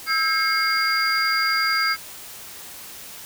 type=tone cluster; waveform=sine; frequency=1305 / 1606 / 2154 / 4783 Hz; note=E6 / G6 / C7 / D8; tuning=-18 / +41 / +50 / +31 cents; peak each=-24 dBFS; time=0.06-1.97 s; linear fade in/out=50 ms; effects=white hiss -39 dBFS RMS until 3.25 s